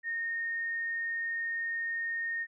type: tone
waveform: sine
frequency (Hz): 1843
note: A#6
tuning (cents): -20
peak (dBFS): -31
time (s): 0.03-2.47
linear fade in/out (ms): 50
effects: none